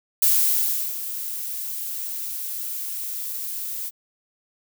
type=noise with ADSR envelope; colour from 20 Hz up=violet; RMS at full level=-17 dBFS; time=0.22-3.91 s; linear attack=4 ms; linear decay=720 ms; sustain=-13 dB; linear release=37 ms; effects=none